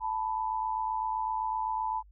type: tone pair together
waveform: sine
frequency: 880 / 987.8 Hz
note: A5 / B5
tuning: 0 / 0 cents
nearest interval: major second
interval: 200 cents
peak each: -31 / -32 dBFS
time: 0-2.03 s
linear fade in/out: 50 ms
effects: added 50 Hz sine -53 dBFS peak until 2.11 s